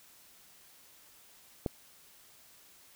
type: click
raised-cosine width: 2 ms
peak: -17 dBFS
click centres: 1.662 s
effects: white hiss -59 dBFS RMS until 2.95 s